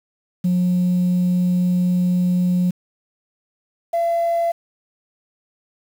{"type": "tone pair in turn", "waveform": "sine", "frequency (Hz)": [179.6, 678.1], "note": ["F3", "E5"], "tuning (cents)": [49, 49], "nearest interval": "octave + major seventh", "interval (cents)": 2300, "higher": "second", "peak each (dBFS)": [-13, -15], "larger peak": "first", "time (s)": [[0.44, 2.71], [3.93, 4.52]], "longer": "first", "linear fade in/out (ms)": 10, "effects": ["tanh soft clip ceiling -13 dBFS", "7-bit"]}